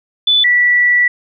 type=tone pair in turn; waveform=sine; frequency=3484 / 1955.3 Hz; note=A7 / B6; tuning=-18 / -18 cents; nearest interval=minor seventh; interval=1000 cents; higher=first; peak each=-8 dBFS; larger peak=neither; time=0.27-0.44 / 0.44-1.08 s; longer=second; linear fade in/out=5 ms; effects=none